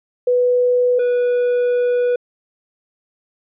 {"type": "tone pair in turn", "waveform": ["sine", "triangle"], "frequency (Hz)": [493.9, 489.6], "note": ["B4", "B4"], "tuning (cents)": [0, -15], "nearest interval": "unison", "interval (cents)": 15, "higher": "first", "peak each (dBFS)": -12, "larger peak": "neither", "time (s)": [[0.27, 0.99], [0.99, 2.16]], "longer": "second", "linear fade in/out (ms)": 5, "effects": ["resampled to 8000 Hz"]}